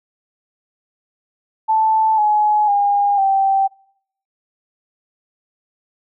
sine tone with pitch steps, 878 / 843.7 / 810.7 / 779.1 Hz, A5 / G#5 / G#5 / G5, -4 / +27 / -42 / -11 cents, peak -12 dBFS, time 1.68-3.68 s, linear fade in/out 20 ms, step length 500 ms, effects noise-tail reverb RT60 0.7 s tail -25 dB re dry

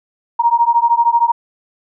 sine beating tone pair, 932.3 / 945.3 Hz, A#5 / A#5, 0 / +24 cents, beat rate 13 Hz, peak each -13 dBFS, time 0.39-1.32 s, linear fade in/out 10 ms, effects none

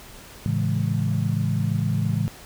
sine chord, A major seventh, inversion none, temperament equal, 110 / 138.59 / 164.81 / 207.7 Hz, A2 / C#3 / E3 / G#3, 0 / 0 / 0 / 0 cents, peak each -24 / -26 / -26 / -29 dBFS, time 0.46-2.28 s, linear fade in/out 0 ms, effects pink hiss -44 dBFS RMS until 2.45 s

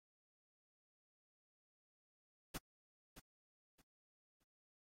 pink noise with echo, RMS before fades -44 dBFS, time 2.54-2.58 s, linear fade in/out 10 ms, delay 620 ms, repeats 3, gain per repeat -12 dB, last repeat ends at 4.44 s, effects AAC 48 kbps

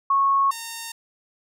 sine / 5% pulse tone pair in turn, 1100 / 917.1 Hz, C#6 / A#5, -14 / -29 cents, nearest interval minor third, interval 315 cents, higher first, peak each -16 / -20 dBFS, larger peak first, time 0.1-0.51 / 0.51-0.92 s, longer neither, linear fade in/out 5 ms, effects none

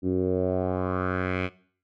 10% pulse tone with low-pass filter sweep, 92 Hz, F#2, 9 cents flat, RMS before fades -26 dBFS, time 0.02-1.5 s, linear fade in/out 50 ms, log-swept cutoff 300 to 2600 Hz, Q 3, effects noise-tail reverb RT60 0.5 s tail -19 dB re dry

